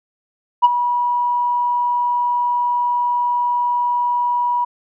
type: tone with ADSR envelope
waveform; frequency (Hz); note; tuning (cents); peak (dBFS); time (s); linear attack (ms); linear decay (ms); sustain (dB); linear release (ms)
sine; 970; B5; -31; -3; 0.62-4.65; 25; 29; -12; 11
effects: tanh soft clip ceiling -4 dBFS

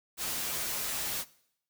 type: noise with comb filter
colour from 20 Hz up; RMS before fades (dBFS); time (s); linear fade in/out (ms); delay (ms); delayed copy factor
white; -34; 0.17-1.25; 50; 10; -0.65
effects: noise-tail reverb RT60 0.7 s tail -20 dB re dry

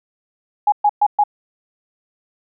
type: tone bursts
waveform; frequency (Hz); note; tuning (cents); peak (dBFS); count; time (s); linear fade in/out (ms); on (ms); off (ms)
sine; 830.6; G#5; 0; -10; 4; 0.67-1.238; 5; 52; 120
effects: none

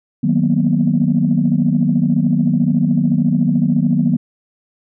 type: chord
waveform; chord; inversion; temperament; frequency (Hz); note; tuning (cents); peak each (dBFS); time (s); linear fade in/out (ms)
sine; B major seventh; first; equal; 155.56 / 185 / 233.1 / 246.9; D#3 / F#3 / A#3 / B3; 0 / 0 / 0 / 0; -17; 0.23-4.17; 10
effects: tanh soft clip ceiling -3 dBFS

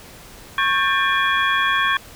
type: tone cluster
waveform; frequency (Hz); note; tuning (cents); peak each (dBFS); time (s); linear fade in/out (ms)
sine; 1102 / 1590 / 1776 / 2406 / 3338; C#6 / G6 / A6 / D7 / G#7; -11 / +24 / +16 / +41 / +8; -20 / -21 / -23 / -27 / -25; 0.58-1.97; 2
effects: pink hiss -42 dBFS RMS until 2.15 s

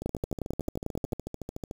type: two click trains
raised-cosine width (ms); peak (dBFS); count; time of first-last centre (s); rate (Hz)
2; -16 / -22; 13 / 24; 0.06-1.131 / 0.02-1.711; 11.2 / 13.6
effects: 7-bit

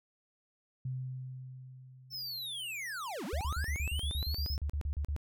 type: tone with exponential decay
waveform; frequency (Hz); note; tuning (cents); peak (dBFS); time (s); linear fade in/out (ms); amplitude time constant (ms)
sine; 129.1; C3; -23; -33; 0.85-3.29; 5; 530
type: linear two-way sweep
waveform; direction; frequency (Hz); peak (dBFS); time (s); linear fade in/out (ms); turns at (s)
square; down then up; 5400 to 171.4 to 5400; -38; 2.1-4.58; 50; 3.25
type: tone bursts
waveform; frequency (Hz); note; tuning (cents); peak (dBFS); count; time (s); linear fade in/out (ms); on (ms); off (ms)
sine; 72.5; D2; -22; -31; 16; 3.33-5.164; 0; 79; 38
effects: none

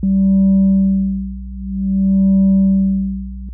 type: tone with tremolo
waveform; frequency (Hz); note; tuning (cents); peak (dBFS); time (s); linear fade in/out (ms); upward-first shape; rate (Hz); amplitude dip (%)
sine; 193.3; G3; -24; -6; 0.03-3.49; 2; sine; 0.52; 95
effects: tanh soft clip ceiling -7 dBFS + added 60 Hz sine -26 dBFS peak until 3.53 s

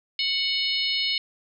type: harmonic tone with a mistuned harmonic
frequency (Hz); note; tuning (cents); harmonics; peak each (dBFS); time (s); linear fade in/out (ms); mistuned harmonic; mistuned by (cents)
740; F#5; 0; 3 / 4 / 5 / 6 / 7; -30 / -28 / -30 / -27 / -33; 0.19-1.18; 2; 6; -68
effects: none

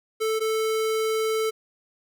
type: tone pair in turn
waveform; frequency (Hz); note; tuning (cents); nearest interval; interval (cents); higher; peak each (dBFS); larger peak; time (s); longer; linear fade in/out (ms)
square; 440 / 440; A4 / A4; 0 / 0; unison; 0; neither; -23; neither; 0.2-0.4 / 0.4-1.51; second; 20
effects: none

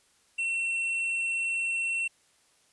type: tone with hard clipping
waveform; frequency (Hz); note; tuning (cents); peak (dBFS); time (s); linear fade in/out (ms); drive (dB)
sine; 2709; E7; +47; -28; 0.38-2.08; 10; 4
effects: white hiss -65 dBFS RMS until 2.72 s + resampled to 24000 Hz

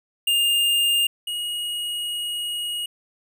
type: tone pair in turn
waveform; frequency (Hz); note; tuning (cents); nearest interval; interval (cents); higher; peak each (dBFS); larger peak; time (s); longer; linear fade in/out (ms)
square; 2817 / 2886; F7 / F#7; +14 / -44; unison; 42; second; -18 / -26; first; 0.27-1.07 / 1.27-2.86; second; 5
effects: none

